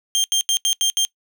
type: tone bursts at uneven times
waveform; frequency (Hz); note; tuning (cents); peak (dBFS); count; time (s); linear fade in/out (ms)
25% pulse; 3180; G7; +24; -12; 6; 0.15-0.24 / 0.32-0.41 / 0.49-0.57 / 0.65-0.73 / 0.81-0.9 / 0.97-1.05; 0
effects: noise-tail reverb RT60 0.1 s tail -22 dB re dry